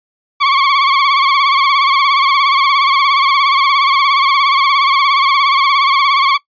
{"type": "tone with vibrato", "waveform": "sawtooth", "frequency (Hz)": 1108.7, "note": "C#6", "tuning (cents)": 0, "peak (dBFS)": -5, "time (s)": [0.4, 6.38], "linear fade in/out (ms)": 20, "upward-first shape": "sine", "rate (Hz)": 17, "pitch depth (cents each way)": 74, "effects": ["noise-tail reverb RT60 0.1 s tail -20 dB re dry", "resampled to 11025 Hz"]}